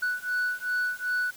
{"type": "beating tone pair", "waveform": "sine", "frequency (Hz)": [1480, 1482.6], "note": ["F#6", "F#6"], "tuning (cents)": [0, 3], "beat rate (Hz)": 2.6, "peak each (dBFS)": -27, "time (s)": [0.02, 1.31], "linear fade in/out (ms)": 10, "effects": ["tanh soft clip ceiling -23 dBFS", "white hiss -49 dBFS RMS until 1.36 s"]}